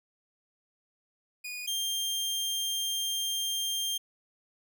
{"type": "tone pair in turn", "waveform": "sawtooth", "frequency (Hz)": [2462, 3190], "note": ["D#7", "G7"], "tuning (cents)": [-19, 30], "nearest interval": "major third", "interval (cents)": 449, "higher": "second", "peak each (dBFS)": [-33, -26], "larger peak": "second", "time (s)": [[1.44, 1.67], [1.67, 3.98]], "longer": "second", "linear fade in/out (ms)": 10, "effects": []}